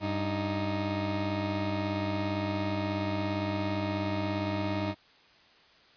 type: tone pair together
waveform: 20% pulse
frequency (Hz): 97.99 / 311.1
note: G2 / D#4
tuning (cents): 0 / 0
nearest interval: octave + minor sixth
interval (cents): 2000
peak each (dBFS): -27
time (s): 0-4.95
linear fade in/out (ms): 50
effects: white hiss -59 dBFS RMS until 5.96 s + resampled to 11025 Hz